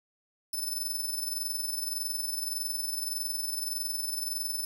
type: tone with amplitude modulation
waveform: 10% pulse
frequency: 5274 Hz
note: E8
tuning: in tune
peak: -23 dBFS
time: 0.53-4.65 s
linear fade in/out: 5 ms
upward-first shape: sine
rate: 21.7 Hz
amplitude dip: 55%
effects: none